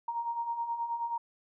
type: beating tone pair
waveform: sine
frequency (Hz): 927 / 936.4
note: A#5 / A#5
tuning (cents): -10 / +8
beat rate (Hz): 9.4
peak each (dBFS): -39 / -32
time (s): 0.08-1.18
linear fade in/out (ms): 5
effects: none